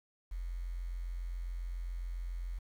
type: tone with quantisation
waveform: sine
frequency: 43.65 Hz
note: F1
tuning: in tune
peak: -36 dBFS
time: 0.31-2.59 s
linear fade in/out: 10 ms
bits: 10
effects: none